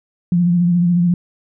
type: tone with vibrato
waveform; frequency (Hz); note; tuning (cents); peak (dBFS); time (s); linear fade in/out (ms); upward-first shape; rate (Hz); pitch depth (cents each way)
sine; 174.61; F3; 0; -11; 0.32-1.14; 2; sine; 14; 40
effects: none